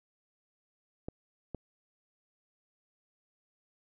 clicks, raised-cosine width 2 ms, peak -24 dBFS, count 2, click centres 1.085 / 1.547 s, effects none

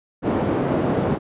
white band-pass noise, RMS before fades -21 dBFS, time 0.22-1.19 s, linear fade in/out 50 ms, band 100 to 460 Hz, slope 12 dB/octave, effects resampled to 8000 Hz

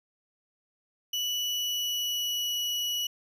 35% pulse tone with pitch glide, 2955 to 2933 Hz, F#7 to F#7, -3 to -16 cents, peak -26 dBFS, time 1.13-3.07 s, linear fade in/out 5 ms, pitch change -13 cents, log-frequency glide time 1.35-2.58 s, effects none

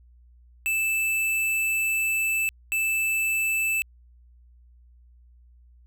square tone bursts at uneven times, 2637 Hz, E7, in tune, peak -23 dBFS, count 2, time 0.66-2.49 / 2.72-3.82 s, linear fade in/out 0 ms, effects added 60 Hz sine -51 dBFS peak until 5.86 s

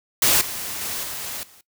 white noise with level steps, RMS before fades -17 / -30 / -28 / -31 / -50 dBFS, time 0.22-1.61 s, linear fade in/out 2 ms, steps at 0.41 / 0.81 / 1.03 / 1.43 s, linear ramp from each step 2 ms, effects noise-tail reverb RT60 0.1 s tail -19 dB re dry

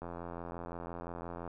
click train, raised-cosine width 1 ms, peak -28 dBFS, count 126, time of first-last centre 0.02-1.477 s, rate 85.8 Hz, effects none

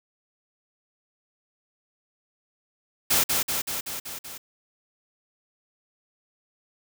white noise with echo, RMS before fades -21 dBFS, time 3.1-3.24 s, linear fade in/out 10 ms, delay 190 ms, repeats 6, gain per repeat -3 dB, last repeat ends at 4.38 s, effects none

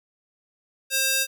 square tone with high-pass filter, 532 Hz, C5, 29 cents sharp, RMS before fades -23 dBFS, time 0.9-1.27 s, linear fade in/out 50 ms, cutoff 2500 Hz, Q 0.54, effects none

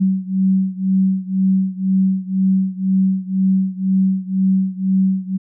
sine beating tone pair, 189.3 / 191.3 Hz, F#3 / G3, +40 / -42 cents, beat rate 2 Hz, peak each -16 / -18 dBFS, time 0-5.38 s, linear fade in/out 20 ms, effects none

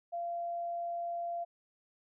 sine tone, 688 Hz, F5, 26 cents flat, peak -34 dBFS, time 0.12-1.45 s, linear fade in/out 20 ms, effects none

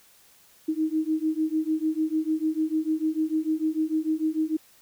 sine beating tone pair, 311.1 / 317.8 Hz, D#4 / D#4, 0 / +37 cents, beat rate 6.7 Hz, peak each -26 dBFS, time 0.68-4.57 s, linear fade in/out 10 ms, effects white hiss -57 dBFS RMS until 4.81 s

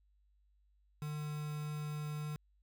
triangle tone with quantisation, 150.3 Hz, D3, 40 cents sharp, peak -36 dBFS, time 1.02-2.36 s, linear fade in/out 0 ms, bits 8, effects added 50 Hz sine -68 dBFS peak until 2.62 s

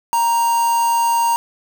triangle tone with quantisation, 932.3 Hz, A#5, in tune, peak -12 dBFS, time 0.13-1.36 s, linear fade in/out 0 ms, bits 4, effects none

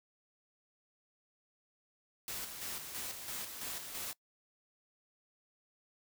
white noise with tremolo, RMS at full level -41 dBFS, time 2.28-4.13 s, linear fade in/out 0 ms, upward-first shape square, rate 3 Hz, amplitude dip 45%, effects noise-tail reverb RT60 0.1 s tail -22 dB re dry

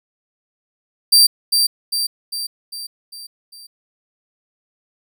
sawtooth tone with echo, 4693 Hz, D8, 2 cents flat, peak -5 dBFS, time 1.12-1.27 s, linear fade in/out 10 ms, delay 400 ms, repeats 6, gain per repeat -5 dB, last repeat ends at 3.67 s, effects none

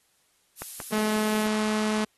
violet noise, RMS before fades -35 dBFS, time 0.56-1.49 s, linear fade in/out 50 ms
click train, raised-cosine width 0.5 ms, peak -21 dBFS, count 5, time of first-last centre 0.62-1.349 s, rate 5.49 Hz
sawtooth tone, 214.5 Hz, A3, 44 cents flat, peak -20 dBFS, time 0.92-2.05 s, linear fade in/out 10 ms
effects white hiss -67 dBFS RMS until 2.17 s + AAC 32 kbps

